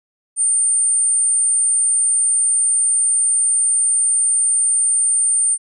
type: tone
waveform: sine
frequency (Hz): 8940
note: C#9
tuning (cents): +14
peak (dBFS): -13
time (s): 0.36-5.58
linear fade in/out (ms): 50
effects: none